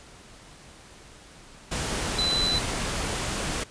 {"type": "tone in noise", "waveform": "sine", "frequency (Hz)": 4007, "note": "B7", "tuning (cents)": 24, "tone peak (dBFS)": -23, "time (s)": [2.18, 2.59], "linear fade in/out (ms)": 10, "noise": "pink", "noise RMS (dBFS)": -29, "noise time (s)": [1.71, 3.64], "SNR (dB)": 3, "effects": ["pink hiss -49 dBFS RMS until 3.7 s", "resampled to 22050 Hz"]}